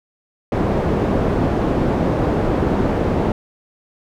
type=low-pass noise; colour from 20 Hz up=white; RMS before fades=-18 dBFS; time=0.52-3.32 s; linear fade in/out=2 ms; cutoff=460 Hz; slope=12 dB/octave; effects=none